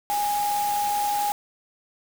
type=tone in noise; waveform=sine; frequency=823 Hz; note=G#5; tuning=16 cents flat; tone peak=-22 dBFS; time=0.1-1.32 s; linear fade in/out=0 ms; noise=white; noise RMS=-33 dBFS; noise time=0.1-1.32 s; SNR=+8 dB; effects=none